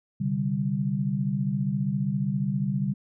sine chord, C suspended second, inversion none, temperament equal with one note detuned, 130.81 / 145.65 / 196 Hz, C3 / D3 / G3, 0 / -14 / 0 cents, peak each -30 / -28 / -27 dBFS, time 0.2-2.94 s, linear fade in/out 10 ms, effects none

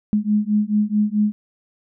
sine beating tone pair, 207.7 / 212.3 Hz, G#3 / G#3, 0 / +38 cents, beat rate 4.6 Hz, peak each -19 dBFS, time 0.13-1.32 s, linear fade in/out 0 ms, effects none

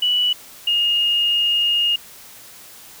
sine tone pair in turn, 2951 / 2847 Hz, F#7 / F7, -5 / +33 cents, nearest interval minor second, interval 62 cents, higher first, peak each -15 dBFS, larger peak neither, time 0.02-0.33 / 0.67-1.96 s, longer second, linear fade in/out 5 ms, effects white hiss -42 dBFS RMS until 3 s

